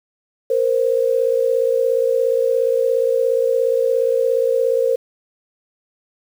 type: tone pair together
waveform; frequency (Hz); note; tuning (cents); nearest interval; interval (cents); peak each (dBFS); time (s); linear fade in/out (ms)
sine; 466.2 / 523.3; A#4 / C5; 0 / 0; major second; 200; -17; 0.5-4.96; 5
effects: 7-bit